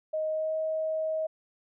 sine tone with pitch glide, 625 to 632.6 Hz, D#5 to D#5, +8 to +29 cents, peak -27 dBFS, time 0.13-1.27 s, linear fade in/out 10 ms, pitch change +21 cents, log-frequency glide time 0.29-0.56 s, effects none

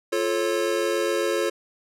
square chord, F augmented, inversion none, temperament just, 349.2 / 436.5 / 545.7 Hz, F4 / A4 / C#5, 0 / -14 / -27 cents, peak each -27 dBFS, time 0.12-1.5 s, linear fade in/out 10 ms, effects low-pass 12000 Hz 12 dB/octave

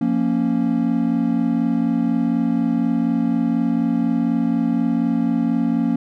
triangle chord, Bb minor, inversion second, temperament equal, 174.61 / 233.1 / 277.2 Hz, F3 / Bb3 / Db4, 0 / 0 / 0 cents, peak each -22 / -17 / -19 dBFS, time 0.01-5.96 s, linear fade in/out 5 ms, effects none

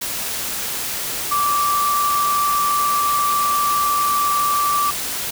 sine tone in noise, 1166 Hz, D6, 13 cents flat, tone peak -16 dBFS, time 1.31-4.91 s, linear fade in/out 10 ms, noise white, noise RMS -25 dBFS, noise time 0.01-5.31 s, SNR +6 dB, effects none

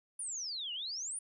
sine exponential two-way sweep, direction down then up, 9930 to 2794 to 9930 Hz, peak -37 dBFS, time 0.19-1.19 s, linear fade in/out 5 ms, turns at 0.73 s, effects none

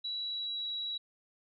sine tone with pitch glide, 3919 to 3892 Hz, B7 to B7, -14 to -26 cents, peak -34 dBFS, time 0.04-0.98 s, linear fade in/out 10 ms, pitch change -12 cents, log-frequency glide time 0.15-0.67 s, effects none

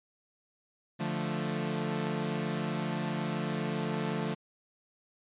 sawtooth chord, D minor, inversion none, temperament equal, 146.83 / 174.61 / 220 Hz, D3 / F3 / A3, 0 / 0 / 0 cents, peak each -32 / -31 / -31 dBFS, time 0.99-4.35 s, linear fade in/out 20 ms, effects resampled to 8000 Hz

